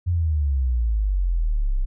sine exponential sweep, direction down, 90.5 to 31.17 Hz, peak -18 dBFS, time 0.06-1.86 s, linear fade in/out 20 ms, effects none

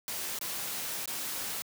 white noise with dropouts, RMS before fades -36 dBFS, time 0.08-1.62 s, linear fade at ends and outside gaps 0 ms, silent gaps 0.388-0.412 / 1.057-1.076 s, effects high-pass 100 Hz 12 dB/octave

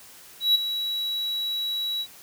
triangle tone with ADSR envelope, 3900 Hz, B7, 23 cents flat, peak -13 dBFS, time 0.4-2.07 s, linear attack 150 ms, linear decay 13 ms, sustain -11 dB, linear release 63 ms, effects white hiss -48 dBFS RMS until 2.22 s

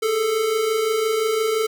square tone pair together, 417 / 442.8 Hz, G#4 / A4, +7 / +11 cents, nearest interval minor second, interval 104 cents, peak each -28 / -20 dBFS, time 0.02-1.67 s, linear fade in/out 10 ms, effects none

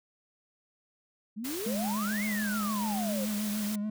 sine exponential two-way sweep, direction up then down, 200 to 2217 to 502 Hz, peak -34 dBFS, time 1.36-3.26 s, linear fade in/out 20 ms, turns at 2.24 s
white noise, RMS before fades -39 dBFS, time 1.44-3.76 s, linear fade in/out 10 ms
triangle tone with vibrato, 209.6 Hz, G#3, 16 cents sharp, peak -28 dBFS, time 1.66-3.9 s, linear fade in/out 5 ms, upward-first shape triangle, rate 6.9 Hz, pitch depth 49 cents each way
effects none

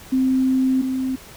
sine tone pair in turn, 261 / 261 Hz, C4 / C4, -4 / -4 cents, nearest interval unison, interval 0 cents, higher neither, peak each -15 / -20 dBFS, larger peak first, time 0.12-0.82 / 0.82-1.16 s, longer first, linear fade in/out 10 ms, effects pink hiss -42 dBFS RMS until 1.36 s

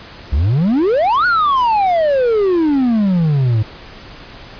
triangle exponential two-way sweep, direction up then down, 61.74 to 1480 to 104.6 Hz, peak -9 dBFS, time 0.32-3.63 s, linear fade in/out 10 ms, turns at 1.26 s, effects pink hiss -36 dBFS RMS until 4.59 s + resampled to 11025 Hz

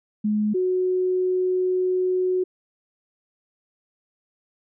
sine tone pair in turn, 211.3 / 368 Hz, G#3 / F#4, +30 / -9 cents, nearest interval minor seventh, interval 961 cents, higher second, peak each -19 dBFS, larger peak neither, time 0.24-0.54 / 0.54-2.44 s, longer second, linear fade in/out 10 ms, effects none

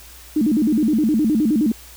sine tone with vibrato, 260 Hz, C4, 11 cents flat, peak -14 dBFS, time 0.36-1.72 s, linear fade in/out 5 ms, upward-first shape square, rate 9.6 Hz, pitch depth 280 cents each way, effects added 60 Hz sine -44 dBFS peak until 1.96 s + white hiss -43 dBFS RMS until 1.96 s

